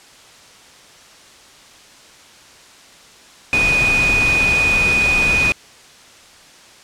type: tone in noise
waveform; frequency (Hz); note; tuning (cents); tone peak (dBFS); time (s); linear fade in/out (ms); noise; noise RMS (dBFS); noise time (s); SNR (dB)
sine; 2479; D#7; -7; -13; 3.53-5.52; 0; pink; -22; 3.53-5.52; +6
effects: white hiss -44 dBFS RMS until 6.83 s + low-pass 7000 Hz 12 dB/octave